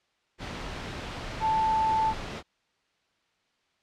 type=tone in noise; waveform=sine; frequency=880 Hz; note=A5; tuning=in tune; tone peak=-22 dBFS; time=1.4-2.14 s; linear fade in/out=50 ms; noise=pink; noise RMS=-36 dBFS; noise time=0.38-2.43 s; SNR=+11 dB; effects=white hiss -71 dBFS RMS until 3.82 s + low-pass 4000 Hz 12 dB/octave